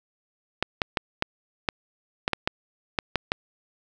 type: clicks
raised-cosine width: 0.3 ms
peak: -6 dBFS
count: 11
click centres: 0.626 / 0.818 / 0.972 / 1.224 / 1.688 / 2.279 / 2.333 / 2.475 / 2.988 / 3.157 / 3.319 s
effects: none